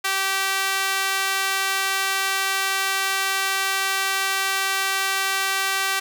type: tone with high-pass filter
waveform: sawtooth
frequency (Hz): 387.4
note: G4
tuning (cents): -20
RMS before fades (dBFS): -23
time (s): 0.04-6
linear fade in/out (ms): 10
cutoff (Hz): 1400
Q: 0.94
effects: none